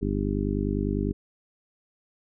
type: harmonic tone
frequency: 50 Hz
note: G1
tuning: 35 cents sharp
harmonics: 1 / 2 / 3 / 4 / 5 / 6 / 7 / 8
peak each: -30 / -32 / -35 / -30 / -33 / -32 / -38 / -33 dBFS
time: 0.01-1.13 s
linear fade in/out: 20 ms
effects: none